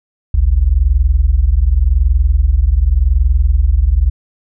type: tone pair together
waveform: sine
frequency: 50.33 / 71.2 Hz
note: G1 / C#2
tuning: +46 / +47 cents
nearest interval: tritone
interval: 601 cents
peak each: -11 dBFS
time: 0.34-4.1 s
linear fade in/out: 5 ms
effects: none